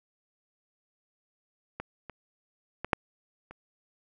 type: clicks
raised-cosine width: 0.5 ms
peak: -20 / -26 / -18 / -7 / -30 dBFS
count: 5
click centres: 1.8 / 2.097 / 2.846 / 2.932 / 3.51 s
effects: none